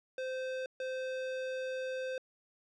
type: tone bursts at uneven times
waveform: square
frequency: 518 Hz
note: C5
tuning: 17 cents flat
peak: -36 dBFS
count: 2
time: 0.18-0.66 / 0.8-2.18 s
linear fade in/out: 2 ms
effects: low-pass 4000 Hz 12 dB/octave